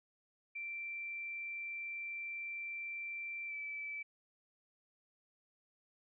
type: tone with pitch glide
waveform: sine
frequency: 2349 to 2313 Hz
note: D7 to D7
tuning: 0 to -27 cents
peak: -40 dBFS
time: 0.55-4.03 s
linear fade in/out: 10 ms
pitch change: -27 cents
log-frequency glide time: 3.47-3.54 s
effects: none